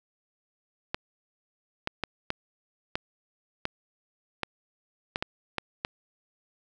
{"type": "clicks", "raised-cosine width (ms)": 0.3, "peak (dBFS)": -12, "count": 11, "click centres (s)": [0.945, 1.874, 2.037, 2.304, 2.955, 3.654, 4.433, 5.159, 5.225, 5.583, 5.849], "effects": []}